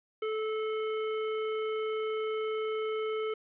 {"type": "tone", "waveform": "square", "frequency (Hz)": 435.4, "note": "A4", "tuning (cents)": -18, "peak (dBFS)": -31, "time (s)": [0.22, 3.34], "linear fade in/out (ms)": 5, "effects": ["resampled to 8000 Hz", "10-bit"]}